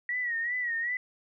sine tone with vibrato, 1912 Hz, A#6, 43 cents sharp, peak -28 dBFS, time 0.09-0.97 s, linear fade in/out 2 ms, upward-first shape sine, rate 2.6 Hz, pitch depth 81 cents each way, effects none

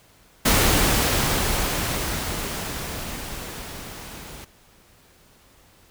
pink noise with level ramp, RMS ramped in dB -17 to -40 dBFS, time 0.45-4.45 s, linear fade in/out 10 ms, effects pink hiss -55 dBFS RMS until 5.9 s

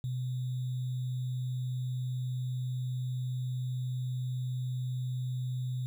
sine tone with sample-and-hold, 126.6 Hz, B2, 43 cents sharp, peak -31 dBFS, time 0.04-5.86 s, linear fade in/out 0 ms, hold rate 3675 Hz, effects none

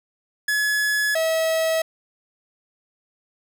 45% pulse tone pair in turn, 1700 / 645.3 Hz, G#6 / E5, +40 / -37 cents, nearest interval octave + perfect fourth, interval 1677 cents, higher first, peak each -19 dBFS, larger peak neither, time 0.48-1.15 / 1.15-1.82 s, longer neither, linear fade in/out 5 ms, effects none

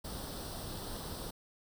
pink noise with comb filter, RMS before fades -42 dBFS, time 0.04-1.31 s, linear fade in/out 10 ms, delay 0.22 ms, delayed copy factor +0.7, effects none

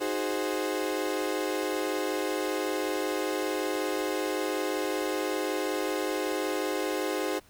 35% pulse chord, Ab dominant seventh, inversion second, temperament equal, 311.1 / 370 / 415.3 / 523.3 Hz, Eb4 / Gb4 / Ab4 / C5, 0 / 0 / 0 / 0 cents, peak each -32 dBFS, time 0-7.4 s, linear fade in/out 20 ms, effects pink hiss -59 dBFS RMS until 7.49 s

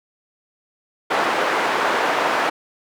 white band-pass noise, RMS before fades -20 dBFS, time 1.1-2.5 s, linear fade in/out 10 ms, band 400 to 1300 Hz, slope 12 dB/octave, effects none

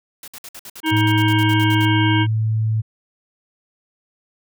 white noise bursts, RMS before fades -36 dBFS, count 16, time 0.23-1.853 s, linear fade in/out 2 ms, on 48 ms, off 57 ms
harmonic tone, 316 Hz, D#4, 27 cents sharp, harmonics 1 / 3 / 5 / 7 / 9 / 10, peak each -18 / -23 / -25 / -26 / -28 / -28 dBFS, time 0.83-2.27 s, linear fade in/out 50 ms
sine tone, 110 Hz, A2, in tune, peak -16 dBFS, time 0.91-2.82 s, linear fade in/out 20 ms
effects none

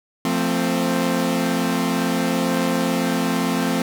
sawtooth chord, F major, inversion none, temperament equal with one note detuned, 174.61 / 223.7 / 261.6 Hz, F3 / A3 / C4, 0 / +29 / 0 cents, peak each -20 / -20 / -18 dBFS, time 0.25-3.82 s, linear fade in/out 2 ms, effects none

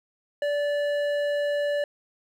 sine tone with hard clipping, 581 Hz, D5, 19 cents flat, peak -25 dBFS, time 0.42-1.84 s, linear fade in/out 2 ms, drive 10 dB, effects none

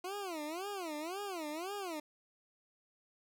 20% pulse tone with vibrato, 349.2 Hz, F4, in tune, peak -34 dBFS, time 0.04-2 s, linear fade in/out 5 ms, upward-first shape sine, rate 1.9 Hz, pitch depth 280 cents each way, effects none

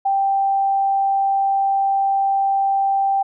sine tone, 785 Hz, G5, 2 cents sharp, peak -15 dBFS, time 0.05-3.23 s, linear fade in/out 10 ms, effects none

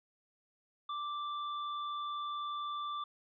square tone, 1174.7 Hz, D6, in tune, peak -37 dBFS, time 0.89-3.04 s, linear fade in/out 5 ms, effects resampled to 11025 Hz

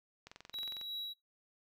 click train, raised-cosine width 0.2 ms, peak -32 dBFS, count 13, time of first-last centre 0.27-0.813 s, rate 22.1 Hz
triangle tone with tremolo, 3884 Hz, B7, 30 cents flat, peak -36 dBFS, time 0.53-1.14 s, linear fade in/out 20 ms, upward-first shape sine, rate 2.8 Hz, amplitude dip 40%
effects noise-tail reverb RT60 0.2 s tail -21 dB re dry

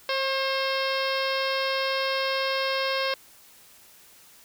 harmonic tone with a mistuned harmonic, 534 Hz, C5, 35 cents sharp, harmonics 1 / 2 / 3 / 4 / 5 / 6 / 7 / 8 / 9 / 10, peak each -28 / -31 / -33 / -34 / -35 / -36 / -36 / -37 / -38 / -38 dBFS, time 0.09-3.14 s, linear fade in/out 2 ms, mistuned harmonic 2, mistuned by +19 cents, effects white hiss -53 dBFS RMS until 4.44 s

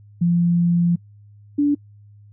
sine tone pair in turn, 172.5 / 289.3 Hz, F3 / D4, -21 / -26 cents, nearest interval major sixth, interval 895 cents, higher second, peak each -14 dBFS, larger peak neither, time 0.21-0.96 / 1.58-1.75 s, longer first, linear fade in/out 10 ms, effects noise-tail reverb RT60 0.1 s tail -26 dB re dry + added 103 Hz sine -44 dBFS peak until 2.32 s

